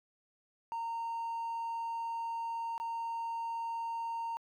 triangle tone with dropouts, 921 Hz, A#5, 21 cents flat, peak -32 dBFS, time 0.72-4.37 s, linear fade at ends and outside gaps 0 ms, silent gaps 2.779-2.8 s, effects tanh soft clip ceiling -29 dBFS

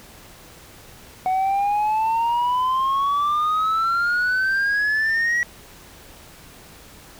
sine exponential sweep, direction up, 740 to 1931 Hz, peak -15 dBFS, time 1.26-5.43 s, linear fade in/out 0 ms, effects tanh soft clip ceiling -17 dBFS + pink hiss -45 dBFS RMS until 7.19 s

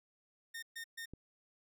sawtooth tone bursts, 1831 Hz, A#6, 32 cents flat, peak -39 dBFS, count 3, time 0.54-1.058 s, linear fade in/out 10 ms, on 86 ms, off 130 ms
click, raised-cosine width 3 ms, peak -35 dBFS, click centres 1.136 s
effects none

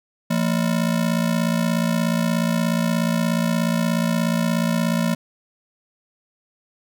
square ring-modulated tone, 199.7 Hz, G3, 32 cents sharp, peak -16 dBFS, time 0.3-5.15 s, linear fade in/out 10 ms, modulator 28.4 Hz, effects none

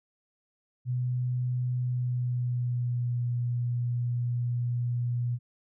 sine tone with pitch glide, 124.7 to 121.15 Hz, B2 to B2, +17 to -33 cents, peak -26 dBFS, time 0.85-5.39 s, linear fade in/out 50 ms, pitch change -50 cents, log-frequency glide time 1.79-3.23 s, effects none

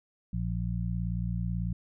harmonic tone, 58.2 Hz, A#1, 2 cents flat, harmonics 1 / 2 / 3, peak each -33 / -33 / -33 dBFS, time 0.33-1.73 s, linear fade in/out 5 ms, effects none

